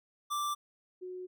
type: tone pair in turn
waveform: square / sine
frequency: 1174.7 / 366.1 Hz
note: D6 / F#4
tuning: 0 / -18 cents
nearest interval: octave + minor sixth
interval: 2018 cents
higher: first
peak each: -32 / -39 dBFS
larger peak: first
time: 0.3-0.55 / 1.01-1.27 s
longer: second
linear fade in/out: 20 ms
effects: none